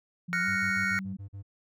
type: tone with pitch glide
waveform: sine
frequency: 174.61 to 191.52 Hz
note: F3 to G3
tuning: 0 to -40 cents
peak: -34 dBFS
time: 0.28-1.17 s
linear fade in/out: 10 ms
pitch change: +160 cents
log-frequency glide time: 0.41-0.47 s
type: chord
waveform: triangle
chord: Gb major seventh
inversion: third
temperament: equal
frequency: 1396.9 / 1480 / 1864.7 / 2217 Hz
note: F6 / Gb6 / Bb6 / Db7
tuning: 0 / 0 / 0 / 0 cents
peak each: -30 dBFS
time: 0.33-0.99 s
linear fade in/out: 0 ms
type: tone bursts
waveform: triangle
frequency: 99 Hz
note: G2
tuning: 18 cents sharp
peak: -36 dBFS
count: 7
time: 0.47-1.428 s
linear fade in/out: 20 ms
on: 100 ms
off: 43 ms
effects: none